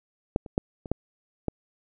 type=clicks; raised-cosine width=2 ms; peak=-9 / -27 / -9 / -25 / -11 / -13 dBFS; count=6; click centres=0.361 / 0.462 / 0.579 / 0.858 / 0.916 / 1.483 s; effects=none